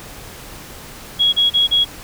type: tone bursts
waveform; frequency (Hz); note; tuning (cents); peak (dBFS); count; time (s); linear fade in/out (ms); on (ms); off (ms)
sine; 3322; G#7; 0; -11; 4; 1.19-1.849; 20; 140; 33
effects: pink hiss -36 dBFS RMS until 2.03 s